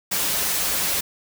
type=noise with comb filter; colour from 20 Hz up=white; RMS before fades=-23 dBFS; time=0.11-1.01 s; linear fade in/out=10 ms; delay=8.2 ms; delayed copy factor=-0.85; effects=none